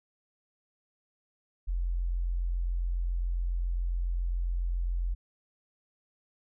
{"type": "tone", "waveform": "sine", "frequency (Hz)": 43.64, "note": "F1", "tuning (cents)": -1, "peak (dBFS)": -27, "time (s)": [1.67, 5.15], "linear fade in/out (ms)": 20, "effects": []}